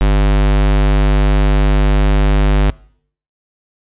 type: tone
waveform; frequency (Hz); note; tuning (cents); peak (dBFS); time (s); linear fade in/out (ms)
square; 49.92; G1; +32; -9; 0.01-2.7; 0
effects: noise-tail reverb RT60 0.6 s tail -23 dB re dry + resampled to 8000 Hz